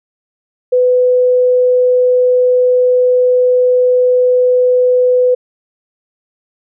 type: tone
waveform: sine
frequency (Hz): 500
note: B4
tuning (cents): +21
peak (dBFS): -7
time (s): 0.72-5.35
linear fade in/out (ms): 10
effects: none